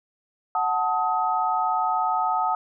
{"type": "chord", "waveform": "sine", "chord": "D# diminished", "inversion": "first", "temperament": "equal with one note detuned", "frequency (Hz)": [740, 880, 1263.3], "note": ["F#5", "A5", "D#6"], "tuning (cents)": [0, 0, 26], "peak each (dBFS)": -25, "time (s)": [0.55, 2.55], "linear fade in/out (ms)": 2, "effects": []}